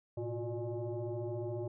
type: tone with frequency modulation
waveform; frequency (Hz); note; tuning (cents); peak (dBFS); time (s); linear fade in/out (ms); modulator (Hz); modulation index
sine; 125.6; B2; +30; -35; 0.17-1.68; 5; 237; 2
effects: none